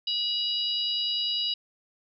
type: harmonic tone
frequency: 970 Hz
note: B5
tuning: 31 cents flat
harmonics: 3 / 4 / 5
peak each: -29 / -30 / -31 dBFS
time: 0.07-1.54 s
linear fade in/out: 5 ms
effects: none